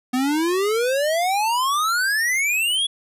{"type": "exponential sweep", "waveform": "square", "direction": "up", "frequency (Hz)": [246.9, 3415], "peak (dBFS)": -19, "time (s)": [0.13, 2.87], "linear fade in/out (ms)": 10, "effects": ["resampled to 32000 Hz"]}